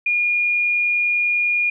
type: tone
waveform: sine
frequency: 2430 Hz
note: D#7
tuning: 42 cents flat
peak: -16 dBFS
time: 0.06-1.7 s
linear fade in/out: 5 ms
effects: none